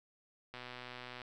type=click train; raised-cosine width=0.3 ms; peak=-30 dBFS; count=85; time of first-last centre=0.54-1.217 s; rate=124 Hz; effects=none